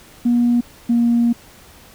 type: tone pair in turn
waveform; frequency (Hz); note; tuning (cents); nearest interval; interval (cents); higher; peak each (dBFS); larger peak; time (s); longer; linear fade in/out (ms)
sine; 240 / 236; B3 / A#3; -49 / +22; unison; 29; first; -11; neither; 0.25-0.61 / 0.89-1.33; second; 10
effects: tanh soft clip ceiling -8 dBFS + pink hiss -45 dBFS RMS until 1.94 s